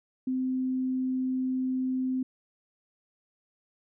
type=tone; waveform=sine; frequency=258.2 Hz; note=C4; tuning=23 cents flat; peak=-26 dBFS; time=0.27-2.23 s; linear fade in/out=5 ms; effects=none